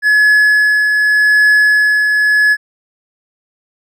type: tone with tremolo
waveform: triangle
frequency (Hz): 1700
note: G#6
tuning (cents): +40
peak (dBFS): -4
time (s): 0.02-2.57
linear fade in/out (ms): 50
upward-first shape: triangle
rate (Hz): 0.85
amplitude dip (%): 40
effects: none